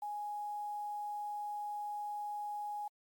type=tone with quantisation; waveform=sine; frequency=830.6 Hz; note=G#5; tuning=in tune; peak=-37 dBFS; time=0.02-2.88 s; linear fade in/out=5 ms; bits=10; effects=MP3 96 kbps